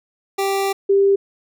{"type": "tone pair in turn", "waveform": ["25% pulse", "sine"], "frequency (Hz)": [392, 395.4], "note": ["G4", "G4"], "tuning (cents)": [0, 15], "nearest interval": "unison", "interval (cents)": 15, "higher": "second", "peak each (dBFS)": [-14, -11], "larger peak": "second", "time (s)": [[0.38, 0.73], [0.89, 1.16]], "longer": "first", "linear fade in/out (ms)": 10, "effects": []}